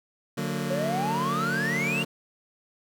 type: chord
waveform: sawtooth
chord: D augmented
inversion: none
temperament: just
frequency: 146.83 / 183.54 / 229.4 Hz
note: D3 / F#3 / A#3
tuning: 0 / -14 / -28 cents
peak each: -28 dBFS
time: 0.37-2.05 s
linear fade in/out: 10 ms
type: exponential sweep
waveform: triangle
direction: up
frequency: 532 to 2838 Hz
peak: -25 dBFS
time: 0.7-2.03 s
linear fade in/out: 5 ms
effects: none